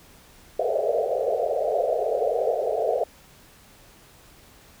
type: band-pass noise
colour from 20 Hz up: pink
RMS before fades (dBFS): -24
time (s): 0.59-3.04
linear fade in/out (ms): 5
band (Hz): 420 to 720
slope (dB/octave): 96
effects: pink hiss -52 dBFS RMS until 4.8 s